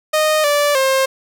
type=tone with pitch steps; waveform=sawtooth; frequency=618 / 582 / 532 Hz; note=D#5 / D5 / C5; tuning=-12 / -16 / +29 cents; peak=-9 dBFS; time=0.13-1.06 s; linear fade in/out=10 ms; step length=310 ms; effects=none